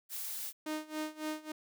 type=noise; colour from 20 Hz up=blue; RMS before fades=-40 dBFS; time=0.09-0.53 s; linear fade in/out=50 ms
type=tone with tremolo; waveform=sawtooth; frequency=308.6 Hz; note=D#4; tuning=14 cents flat; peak=-30 dBFS; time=0.66-1.52 s; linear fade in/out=5 ms; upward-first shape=sine; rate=3.6 Hz; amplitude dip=90%
effects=none